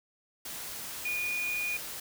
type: tone in noise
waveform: sine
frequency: 2448 Hz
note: D#7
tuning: 29 cents flat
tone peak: -30 dBFS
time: 1.05-1.77 s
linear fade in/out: 5 ms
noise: white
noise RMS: -40 dBFS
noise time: 0.45-2 s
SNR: +7 dB
effects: none